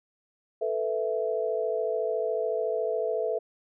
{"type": "chord", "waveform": "sine", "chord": "A suspended second", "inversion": "none", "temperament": "equal", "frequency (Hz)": [440, 493.9, 659.3], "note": ["A4", "B4", "E5"], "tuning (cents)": [0, 0, 0], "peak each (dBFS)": [-29, -31, -30], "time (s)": [0.61, 3.39], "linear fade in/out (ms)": 10, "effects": []}